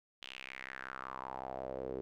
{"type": "tone with band-pass filter sweep", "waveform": "sawtooth", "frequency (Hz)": 65.41, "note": "C2", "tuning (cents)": 0, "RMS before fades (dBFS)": -44, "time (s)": [0.22, 2.01], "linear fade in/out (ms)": 0, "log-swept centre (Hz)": [3200, 400], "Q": 4.2, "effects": []}